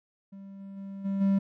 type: tone with level steps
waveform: triangle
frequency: 196 Hz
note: G3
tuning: in tune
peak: -40 / -38 / -35 / -25 / -19 dBFS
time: 0.32-1.39 s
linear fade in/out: 10 ms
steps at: 0.59 / 0.76 / 1.04 / 1.2 s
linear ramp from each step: 20 ms
effects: none